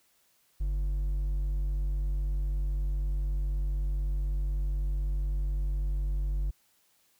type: tone with hard clipping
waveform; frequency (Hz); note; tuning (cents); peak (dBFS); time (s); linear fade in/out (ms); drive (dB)
triangle; 48.02; G1; -35; -28; 0.6-6.51; 10; 7
effects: white hiss -68 dBFS RMS until 7.19 s